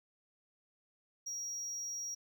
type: tone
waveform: triangle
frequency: 5680 Hz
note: F8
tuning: 28 cents sharp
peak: -37 dBFS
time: 1.26-2.15 s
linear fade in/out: 10 ms
effects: none